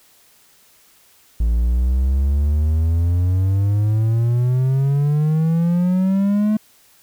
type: exponential sweep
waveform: triangle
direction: up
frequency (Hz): 55.3 to 216.4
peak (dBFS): -12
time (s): 1.4-6.57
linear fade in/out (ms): 5
effects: white hiss -53 dBFS RMS until 7.02 s